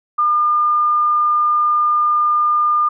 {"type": "tone", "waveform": "sine", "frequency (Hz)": 1207, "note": "D6", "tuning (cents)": 47, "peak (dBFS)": -12, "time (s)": [0.18, 2.89], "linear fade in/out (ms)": 10, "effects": []}